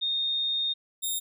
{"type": "tone pair in turn", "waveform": ["sine", "10% pulse"], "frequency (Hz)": [3681, 3681], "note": ["A#7", "A#7"], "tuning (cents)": [-23, -23], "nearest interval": "unison", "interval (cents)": 0, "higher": "neither", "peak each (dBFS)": [-25, -20], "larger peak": "second", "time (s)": [[0.01, 0.74], [1.02, 1.2]], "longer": "first", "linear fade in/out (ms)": 20, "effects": []}